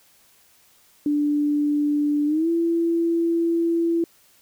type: tone with pitch glide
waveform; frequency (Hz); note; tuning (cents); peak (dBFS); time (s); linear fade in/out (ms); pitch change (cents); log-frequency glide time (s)
sine; 293.7 to 335.4; D4 to E4; 0 to +30; -18; 1.06-4.04; 2; +230; 2.26-2.49
effects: white hiss -57 dBFS RMS until 4.41 s